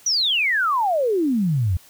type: exponential sweep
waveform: sine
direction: down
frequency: 6040 to 82.41 Hz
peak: -17 dBFS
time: 0.06-1.77 s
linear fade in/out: 5 ms
effects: white hiss -50 dBFS RMS until 1.89 s